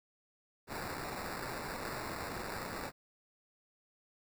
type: noise with sample-and-hold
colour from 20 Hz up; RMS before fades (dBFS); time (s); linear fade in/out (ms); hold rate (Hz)
blue; -41; 0.67-2.92; 50; 3150
effects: none